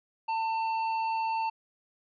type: tone with tanh clipping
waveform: sine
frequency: 896 Hz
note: A5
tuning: 31 cents sharp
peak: -29 dBFS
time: 0.28-1.5 s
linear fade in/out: 10 ms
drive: 10 dB
effects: resampled to 11025 Hz